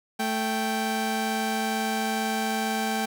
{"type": "tone pair together", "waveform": "sawtooth", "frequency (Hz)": [220, 782.2], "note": ["A3", "G5"], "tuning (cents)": [0, -4], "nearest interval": "octave + minor seventh", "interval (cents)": 2196, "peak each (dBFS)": -24, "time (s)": [0.19, 3.06], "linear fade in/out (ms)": 10, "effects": []}